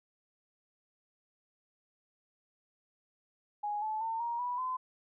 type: tone with pitch steps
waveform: sine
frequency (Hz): 830.6 / 865.9 / 902.6 / 941 / 980.9 / 1022.6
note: G#5 / A5 / A5 / A#5 / B5 / C6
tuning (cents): 0 / -28 / +44 / +16 / -12 / -40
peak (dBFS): -32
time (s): 3.63-4.77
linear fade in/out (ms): 10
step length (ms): 190
effects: none